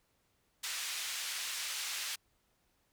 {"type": "band-pass noise", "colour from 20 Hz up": "pink", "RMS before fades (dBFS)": -39, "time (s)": [0.63, 2.16], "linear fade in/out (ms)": 10, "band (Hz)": [2200, 10000], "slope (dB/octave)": 12, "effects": ["pink hiss -75 dBFS RMS until 2.92 s"]}